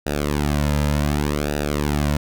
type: tone with flanger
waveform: sawtooth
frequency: 73.42 Hz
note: D2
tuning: in tune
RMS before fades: -21 dBFS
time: 0.06-2.17 s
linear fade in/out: 5 ms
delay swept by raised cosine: 0.92 to 2.72 ms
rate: 0.67 Hz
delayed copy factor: -0.9
effects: none